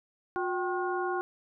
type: harmonic tone with a mistuned harmonic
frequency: 359.6 Hz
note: F#4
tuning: 49 cents flat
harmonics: 1 / 2 / 3 / 4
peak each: -31 / -34 / -36 / -37 dBFS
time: 0.36-1.21 s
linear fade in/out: 0 ms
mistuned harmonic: 2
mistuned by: +130 cents
effects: none

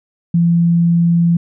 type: tone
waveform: sine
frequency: 170 Hz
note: F3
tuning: 46 cents flat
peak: -9 dBFS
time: 0.34-1.37 s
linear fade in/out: 5 ms
effects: none

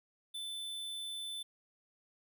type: tone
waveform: square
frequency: 3520 Hz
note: A7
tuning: in tune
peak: -40 dBFS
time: 0.34-1.43 s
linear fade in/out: 10 ms
effects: none

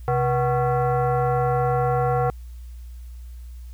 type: tone with frequency modulation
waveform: sine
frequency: 131.3 Hz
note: C3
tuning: 6 cents sharp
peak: -18 dBFS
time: 0.08-2.3 s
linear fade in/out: 0 ms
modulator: 616 Hz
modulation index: 1.4
effects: added 60 Hz sine -35 dBFS peak until 3.73 s + white hiss -59 dBFS RMS until 3.73 s

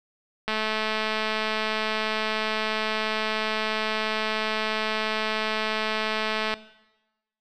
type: click train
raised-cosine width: 0.3 ms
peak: -11 dBFS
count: 1316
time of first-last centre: 0.48-6.54 s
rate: 217 Hz
effects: noise-tail reverb RT60 1.0 s tail -17 dB re dry

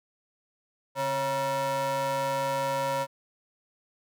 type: ring-modulated tone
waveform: square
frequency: 203.6 Hz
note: G#3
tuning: 34 cents flat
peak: -24 dBFS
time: 0.95-3.07 s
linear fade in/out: 50 ms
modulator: 752 Hz
effects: none

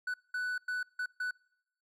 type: tone bursts at uneven times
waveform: triangle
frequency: 1489 Hz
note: F#6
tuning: 11 cents sharp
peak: -30 dBFS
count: 5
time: 0.07-0.14 / 0.34-0.58 / 0.68-0.83 / 0.99-1.06 / 1.2-1.31 s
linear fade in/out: 5 ms
effects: noise-tail reverb RT60 0.8 s tail -26 dB re dry

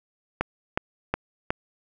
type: click train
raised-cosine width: 0.5 ms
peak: -8 dBFS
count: 4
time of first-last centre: 0.41-1.505 s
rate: 2.74 Hz
effects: none

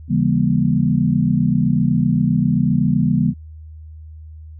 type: chord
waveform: sine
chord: C# diminished seventh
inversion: none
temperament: just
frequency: 138.59 / 166.31 / 199.57 / 239.5 Hz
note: C#3 / E3 / G3 / Bb3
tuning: 0 / +16 / +31 / +47 cents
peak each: -19 dBFS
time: 0.08-3.34 s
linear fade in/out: 50 ms
effects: added 78 Hz sine -34 dBFS peak until 4.59 s

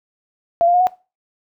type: tone with pitch steps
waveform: sine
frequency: 681 / 698.9 / 717.3 / 736.2 Hz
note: F5 / F5 / F5 / F#5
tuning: -44 / +1 / +46 / -9 cents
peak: -11 dBFS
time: 0.61-0.87 s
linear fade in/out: 0 ms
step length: 65 ms
effects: noise-tail reverb RT60 0.3 s tail -20 dB re dry

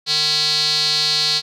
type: tone with band-pass filter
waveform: square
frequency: 151.9 Hz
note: D#3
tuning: 41 cents flat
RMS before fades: -18 dBFS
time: 0.06-1.42 s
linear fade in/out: 50 ms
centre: 4300 Hz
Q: 7.6
effects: none

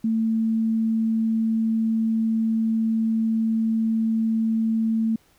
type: tone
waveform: sine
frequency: 223.5 Hz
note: A3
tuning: 27 cents sharp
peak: -19 dBFS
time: 0.04-5.16 s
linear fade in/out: 5 ms
effects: pink hiss -60 dBFS RMS until 5.38 s

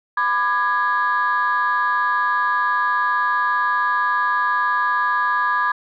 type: chord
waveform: sine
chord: G# diminished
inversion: first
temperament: just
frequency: 996.7 / 1196.1 / 1661.2 Hz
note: B5 / D6 / G#6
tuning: +16 / +31 / 0 cents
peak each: -20 dBFS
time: 0.17-5.72 s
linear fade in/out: 5 ms
effects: tanh soft clip ceiling -10 dBFS

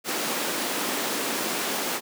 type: high-pass noise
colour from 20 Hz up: pink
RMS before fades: -28 dBFS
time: 0.04-2.01 s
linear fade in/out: 50 ms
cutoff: 230 Hz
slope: 24 dB/octave
effects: none

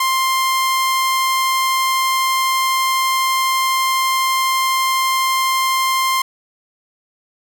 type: tone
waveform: sawtooth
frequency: 1052 Hz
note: C6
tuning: 9 cents sharp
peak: -11 dBFS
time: 0-6.22 s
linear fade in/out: 5 ms
effects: none

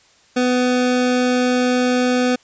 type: tone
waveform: 25% pulse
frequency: 249.8 Hz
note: B3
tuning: 20 cents sharp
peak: -11 dBFS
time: 0.36-2.36 s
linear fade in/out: 10 ms
effects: white hiss -53 dBFS RMS until 2.43 s + resampled to 16000 Hz

